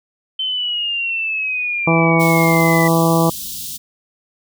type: exponential sweep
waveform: sine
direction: down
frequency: 3088 to 1975.5 Hz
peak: -18 dBFS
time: 0.39-2.88 s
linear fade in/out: 5 ms
type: harmonic tone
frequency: 165.1 Hz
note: E3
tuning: 3 cents sharp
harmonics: 1 / 2 / 3 / 4 / 5 / 6 / 7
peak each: -15 / -18 / -20 / -21 / -22 / -23 / -23 dBFS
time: 1.87-3.3 s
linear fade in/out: 5 ms
type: band-stop noise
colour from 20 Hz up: white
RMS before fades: -28 dBFS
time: 2.19-3.78 s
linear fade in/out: 20 ms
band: 270 to 3100 Hz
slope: 48 dB/octave
effects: none